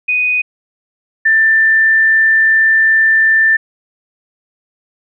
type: tone pair in turn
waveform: sine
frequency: 2489 / 1778.7 Hz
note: D#7 / A6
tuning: 0 / +18 cents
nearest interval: tritone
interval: 582 cents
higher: first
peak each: -11 / -7 dBFS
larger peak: second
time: 0.08-0.42 / 1.25-3.57 s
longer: second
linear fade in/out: 10 ms
effects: none